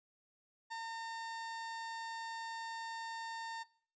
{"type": "tone", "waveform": "30% pulse", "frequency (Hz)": 910, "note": "A#5", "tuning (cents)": -42, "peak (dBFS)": -38, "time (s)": [0.7, 3.64], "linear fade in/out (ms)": 20, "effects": ["noise-tail reverb RT60 0.5 s tail -21 dB re dry", "resampled to 16000 Hz"]}